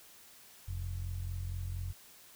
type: tone with low-pass filter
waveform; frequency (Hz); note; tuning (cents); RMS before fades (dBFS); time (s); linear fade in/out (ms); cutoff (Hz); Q
sawtooth; 44.29; F1; +25; -38; 0.67-1.93; 20; 98; 4.5
effects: white hiss -57 dBFS RMS until 2.35 s